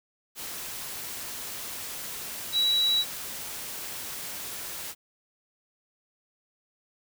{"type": "tone in noise", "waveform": "sine", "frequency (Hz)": 3904, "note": "B7", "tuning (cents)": -21, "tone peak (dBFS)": -21, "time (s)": [2.52, 3.05], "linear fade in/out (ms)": 50, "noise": "white", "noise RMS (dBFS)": -37, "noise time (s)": [0.35, 4.95], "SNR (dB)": 13, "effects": []}